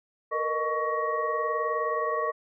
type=tone cluster; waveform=sine; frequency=460.6 / 479.8 / 617 / 1119 / 1886 Hz; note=A#4 / A#4 / D#5 / C#6 / A#6; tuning=-21 / +50 / -15 / +16 / +20 cents; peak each=-32 / -36 / -32 / -28 / -37 dBFS; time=0.31-2.32 s; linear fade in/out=20 ms; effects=none